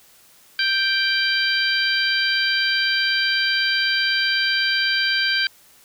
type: harmonic tone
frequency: 784 Hz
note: G5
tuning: in tune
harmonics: 2 / 3 / 4 / 5 / 6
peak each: -21 / -26 / -25 / -28 / -24 dBFS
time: 0.59-5.47 s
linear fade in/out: 2 ms
effects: white hiss -52 dBFS RMS until 5.84 s